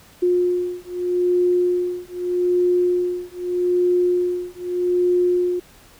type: beating tone pair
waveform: sine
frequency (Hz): 356.7 / 357.51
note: F4 / F4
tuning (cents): +37 / +41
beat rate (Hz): 0.81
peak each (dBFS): -20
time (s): 0.22-5.6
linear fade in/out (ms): 10
effects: pink hiss -49 dBFS RMS until 5.99 s